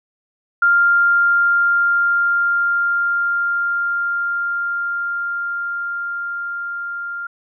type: tone with level ramp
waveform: sine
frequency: 1396.9 Hz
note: F6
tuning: in tune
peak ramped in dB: -10 to -24 dBFS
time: 0.62-7.27 s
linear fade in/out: 5 ms
effects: none